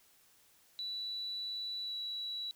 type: tone with pitch glide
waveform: sine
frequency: 3951 to 3921 Hz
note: B7 to B7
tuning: 0 to -13 cents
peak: -37 dBFS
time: 0.79-2.51 s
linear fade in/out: 0 ms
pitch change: -13 cents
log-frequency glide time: 1.82-1.94 s
effects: white hiss -66 dBFS RMS until 2.55 s